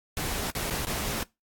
pink noise with dropouts, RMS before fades -31 dBFS, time 0.17-1.23 s, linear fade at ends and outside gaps 0 ms, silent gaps 0.504-0.551 / 0.698-0.707 / 0.85-0.87 s, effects noise-tail reverb RT60 0.2 s tail -21 dB re dry + AAC 64 kbps

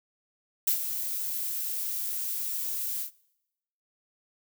violet noise with ADSR envelope, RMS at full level -23 dBFS, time 0.67-3.11 s, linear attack 7 ms, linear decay 97 ms, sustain -9 dB, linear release 100 ms, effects noise-tail reverb RT60 0.9 s tail -24 dB re dry

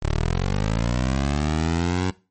15% pulse linear sweep, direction up, 34.65 to 93.9 Hz, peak -14 dBFS, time 0.02-2.11 s, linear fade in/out 10 ms, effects noise-tail reverb RT60 0.3 s tail -20 dB re dry + MP3 32 kbps

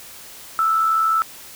sine tone with amplitude modulation, 1318.5 Hz, E6, in tune, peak -13 dBFS, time 0.59-1.22 s, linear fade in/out 0 ms, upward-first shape sine, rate 80 Hz, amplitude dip 45%, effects white hiss -40 dBFS RMS until 1.55 s

